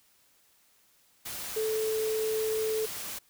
sine tone in noise, 437.3 Hz, A4, 11 cents flat, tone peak -27 dBFS, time 1.56-2.86 s, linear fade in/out 10 ms, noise white, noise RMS -38 dBFS, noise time 1.25-3.19 s, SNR +8 dB, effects white hiss -65 dBFS RMS until 3.29 s

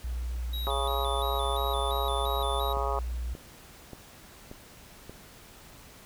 sine tone, 60.1 Hz, B1, 46 cents flat, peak -30 dBFS, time 0.04-3.34 s, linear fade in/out 5 ms
square tone with vibrato, 3670 Hz, A#7, 28 cents flat, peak -36 dBFS, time 0.53-2.73 s, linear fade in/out 5 ms, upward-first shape square, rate 2.9 Hz, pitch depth 71 cents each way
harmonic tone, 138.1 Hz, C#3, 6 cents flat, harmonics 3 / 4 / 5 / 6 / 7 / 8 / 9, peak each -36 / -36 / -36 / -36 / -36 / -36 / -36 dBFS, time 0.67-2.99 s, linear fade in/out 0 ms
click train, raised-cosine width 2 ms, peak -28 dBFS, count 5, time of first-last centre 2.77-5.096 s, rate 1.72 Hz
effects pink hiss -51 dBFS RMS until 6.05 s

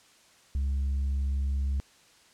triangle tone with tanh clipping, 68.5 Hz, C#2, 20 cents flat, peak -26 dBFS, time 0.55-1.8 s, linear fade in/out 0 ms, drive 7 dB, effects white hiss -59 dBFS RMS until 2.33 s + low-pass 8000 Hz 12 dB/octave

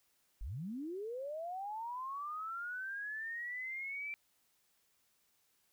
sine linear sweep, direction up, 35.2 to 2349 Hz, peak -39 dBFS, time 0.41-4.14 s, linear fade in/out 0 ms, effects white hiss -75 dBFS RMS until 5.72 s

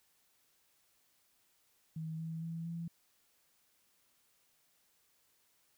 sine tone with pitch steps, 159.7 / 162.4 / 165.14 / 167.93 Hz, D#3 / E3 / E3 / E3, +45 / -26 / +3 / +32 cents, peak -38 dBFS, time 1.96-2.88 s, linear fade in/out 5 ms, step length 230 ms, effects white hiss -73 dBFS RMS until 5.77 s

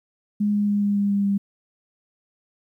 sine tone with pitch steps, 207.1 / 205.8 / 204.5 / 203.2 / 201.9 / 200.6 / 199.35 Hz, G#3 / G#3 / G#3 / G#3 / G#3 / G3 / G3, -5 / -16 / -26 / -38 / -49 / +40 / +29 cents, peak -18 dBFS, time 0.4-1.38 s, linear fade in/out 10 ms, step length 140 ms, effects 10-bit

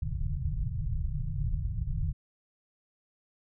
pink low-pass noise, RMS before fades -31 dBFS, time 0.02-2.13 s, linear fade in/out 5 ms, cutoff 160 Hz, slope 96 dB/octave, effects none

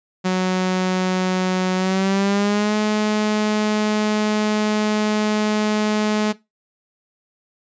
sawtooth tone with pitch glide, 185 to 212.5 Hz, F#3 to G#3, 0 to +40 cents, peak -13 dBFS, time 0.24-6.33 s, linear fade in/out 20 ms, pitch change +240 cents, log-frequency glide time 1.76-2.75 s, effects noise-tail reverb RT60 0.2 s tail -18 dB re dry + resampled to 16000 Hz

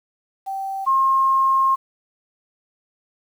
sine tone pair in turn, 777 / 1069.8 Hz, G5 / C6, -16 / +38 cents, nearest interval tritone, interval 554 cents, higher second, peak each -24 / -14 dBFS, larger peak second, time 0.46-0.86 / 0.86-1.76 s, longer second, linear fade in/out 20 ms, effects 8-bit

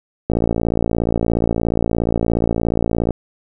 click train, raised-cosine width 2 ms, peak -4 dBFS, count 161, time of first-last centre 0.3-3.107 s, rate 57 Hz, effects none

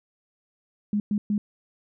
sine tone bursts at uneven times, 207.2 Hz, G#3, 4 cents flat, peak -21 dBFS, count 3, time 0.93-1 / 1.11-1.18 / 1.3-1.38 s, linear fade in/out 2 ms, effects none

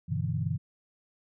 sine chord, E minor seventh, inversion first, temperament equal, 98 / 123.47 / 146.83 / 164.81 Hz, G2 / B2 / D3 / E3, 0 / 0 / 0 / 0 cents, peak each -33 dBFS, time 0.08-0.58 s, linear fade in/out 20 ms, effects none

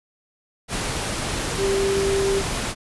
sine tone in noise, 392 Hz, G4, in tune, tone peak -19 dBFS, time 1.57-2.43 s, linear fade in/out 50 ms, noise pink, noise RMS -26 dBFS, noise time 0.68-2.75 s, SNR +4 dB, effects resampled to 24000 Hz

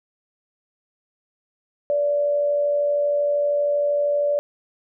sine tone with amplitude modulation, 580 Hz, D5, 22 cents flat, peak -16 dBFS, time 1.9-4.39 s, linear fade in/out 0 ms, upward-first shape sine, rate 92.8 Hz, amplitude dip 35%, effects none

